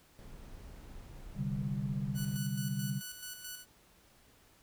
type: noise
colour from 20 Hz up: brown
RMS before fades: -49 dBFS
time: 0.19-2.37 s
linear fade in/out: 0 ms
type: chord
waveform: sine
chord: C suspended second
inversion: none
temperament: equal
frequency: 130.81 / 146.83 / 196 Hz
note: C3 / D3 / G3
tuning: 0 / 0 / 0 cents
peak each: -37 dBFS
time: 1.35-3.02 s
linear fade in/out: 50 ms
type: tone with tremolo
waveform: 5% pulse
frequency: 1482 Hz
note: F#6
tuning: 2 cents sharp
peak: -30 dBFS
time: 2.14-3.66 s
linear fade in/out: 50 ms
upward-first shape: square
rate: 4.6 Hz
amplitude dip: 50%
effects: pink hiss -64 dBFS RMS until 4.62 s